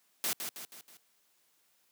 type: noise with echo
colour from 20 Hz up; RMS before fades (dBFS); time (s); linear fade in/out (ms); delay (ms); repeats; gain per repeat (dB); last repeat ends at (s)
white; -32; 0.24-0.33; 0; 160; 4; -6; 0.97
effects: white hiss -71 dBFS RMS until 1.91 s + high-pass 150 Hz 12 dB/octave